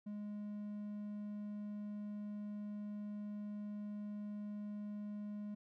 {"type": "tone", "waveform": "triangle", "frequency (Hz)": 207.7, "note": "G#3", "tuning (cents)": 0, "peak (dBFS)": -40, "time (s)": [0.06, 5.55], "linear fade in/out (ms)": 10, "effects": []}